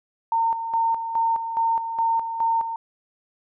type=tone with tremolo; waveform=sine; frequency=912 Hz; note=A#5; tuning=38 cents flat; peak=-18 dBFS; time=0.32-2.76 s; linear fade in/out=2 ms; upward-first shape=square; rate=2.4 Hz; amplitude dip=60%; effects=none